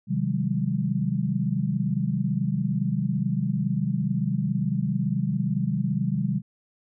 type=chord; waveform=sine; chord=Ab dominant seventh; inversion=first; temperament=equal with one note detuned; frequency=130.81 / 155.56 / 185 / 202.8 Hz; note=C3 / Eb3 / Gb3 / Ab3; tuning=0 / 0 / 0 / -41 cents; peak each=-28 dBFS; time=0.07-6.42 s; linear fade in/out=50 ms; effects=none